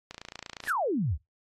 click train, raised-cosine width 0.2 ms, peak -22 dBFS, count 17, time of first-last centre 0.11-0.673 s, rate 28.4 Hz
blue noise with exponential growth, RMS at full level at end -32 dBFS, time 0.61-0.7 s, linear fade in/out 1 ms, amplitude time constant 19 ms
sine exponential sweep, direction down, 2015 to 61.9 Hz, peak -25 dBFS, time 0.66-1.18 s, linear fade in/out 50 ms
effects noise-tail reverb RT60 0.2 s tail -23 dB re dry + AAC 32 kbps

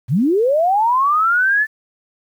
sine linear sweep, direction up, 101.2 to 1767 Hz, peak -12 dBFS, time 0.08-1.67 s, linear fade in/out 50 ms, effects 8-bit

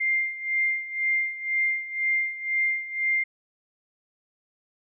sine tone with tremolo, 2103 Hz, C7, 8 cents sharp, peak -20 dBFS, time 0-3.24 s, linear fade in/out 10 ms, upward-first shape sine, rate 2 Hz, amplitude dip 80%, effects none

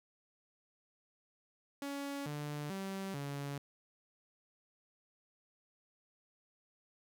sawtooth tone with pitch steps, 281 / 147.6 / 193.6 / 141.6 Hz, C#4 / D3 / G3 / C#3, +24 / +9 / -21 / +37 cents, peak -35 dBFS, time 1.82-3.58 s, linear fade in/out 2 ms, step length 440 ms, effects none

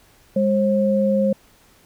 sine tone pair together, 203.9 / 536 Hz, G#3 / C5, -32 / +42 cents, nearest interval octave + perfect fourth, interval 1674 cents, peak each -18 dBFS, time 0.36-1.33 s, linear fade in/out 5 ms, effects pink hiss -54 dBFS RMS until 1.85 s

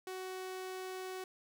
sawtooth tone, 373.4 Hz, F#4, 16 cents sharp, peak -37 dBFS, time 0.07-1.24 s, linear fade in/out 2 ms, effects none

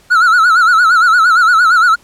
triangle tone with vibrato, 1380 Hz, F6, 21 cents flat, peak -4 dBFS, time 0.1-1.96 s, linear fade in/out 20 ms, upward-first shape sine, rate 8.7 Hz, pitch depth 120 cents each way, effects pink hiss -47 dBFS RMS until 2.03 s + low-pass 12000 Hz 12 dB/octave

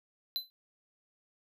square tone with exponential decay, 4033 Hz, B7, 36 cents sharp, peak -28 dBFS, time 0.36-0.5 s, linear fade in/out 0 ms, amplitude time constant 29 ms, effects none

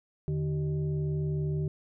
sine tone with frequency modulation, 150.4 Hz, D3, 42 cents sharp, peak -27 dBFS, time 0.28-1.68 s, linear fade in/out 0 ms, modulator 234 Hz, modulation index 0.65, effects none

